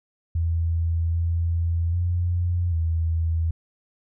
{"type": "tone with pitch steps", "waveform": "sine", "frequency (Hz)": [83.1, 84.1, 87.7, 82], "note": ["E2", "E2", "F2", "E2"], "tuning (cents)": [15, 35, 8, -9], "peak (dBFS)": -20, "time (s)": [0.35, 3.51], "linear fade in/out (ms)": 5, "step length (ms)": 790, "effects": []}